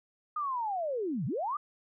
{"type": "linear two-way sweep", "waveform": "sine", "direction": "down then up", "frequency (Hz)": [1244.5, 114.9, 1244.5], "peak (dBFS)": -30, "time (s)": [0.36, 1.57], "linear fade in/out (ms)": 5, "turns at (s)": 1.26, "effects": []}